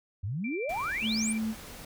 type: exponential sweep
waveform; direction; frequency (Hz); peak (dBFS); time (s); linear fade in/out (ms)
sine; up; 87.2 to 9700; -30; 0.23-1.33; 10
type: tone with tremolo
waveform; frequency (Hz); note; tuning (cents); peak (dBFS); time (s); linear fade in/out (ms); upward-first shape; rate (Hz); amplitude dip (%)
sine; 2349; D7; 0; -35; 0.44-1.38; 5; triangle; 12; 50
type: noise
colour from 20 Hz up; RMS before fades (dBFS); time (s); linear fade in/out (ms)
pink; -45; 0.69-1.85; 5
type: tone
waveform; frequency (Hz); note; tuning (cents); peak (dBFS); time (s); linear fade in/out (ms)
sine; 220; A3; 0; -28; 1.01-1.55; 50
effects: none